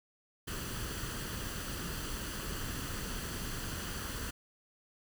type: noise with comb filter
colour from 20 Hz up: pink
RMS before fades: -39 dBFS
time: 0.47-4.31 s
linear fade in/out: 10 ms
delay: 0.66 ms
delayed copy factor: +0.55
effects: none

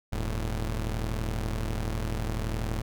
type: tone pair together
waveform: sawtooth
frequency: 40.65 / 110 Hz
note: E1 / A2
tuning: -23 / 0 cents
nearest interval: octave + perfect fourth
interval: 1723 cents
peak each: -26 / -29 dBFS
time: 0.12-2.82 s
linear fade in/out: 10 ms
effects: none

